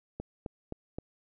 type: click train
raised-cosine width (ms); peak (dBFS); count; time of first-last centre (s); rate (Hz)
2; -23; 4; 0.2-0.985; 3.82
effects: none